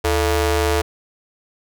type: ring-modulated tone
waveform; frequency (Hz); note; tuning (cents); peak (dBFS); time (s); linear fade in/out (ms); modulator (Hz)
sawtooth; 256.9; C4; -32; -9; 0.04-0.82; 10; 181
effects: none